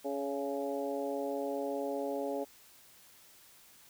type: harmonic tone with a mistuned harmonic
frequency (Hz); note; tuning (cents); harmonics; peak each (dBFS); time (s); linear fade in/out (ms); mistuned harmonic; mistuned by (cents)
140; C#3; +18; 2 / 3 / 4 / 5 / 6; -39 / -38 / -37 / -42 / -44; 0.04-2.45; 20; 5; -38
effects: white hiss -59 dBFS RMS until 3.89 s